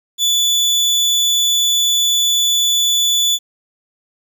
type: tone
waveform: 30% pulse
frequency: 3468 Hz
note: A7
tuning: 26 cents flat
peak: -10 dBFS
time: 0.18-3.39 s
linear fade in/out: 50 ms
effects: 8-bit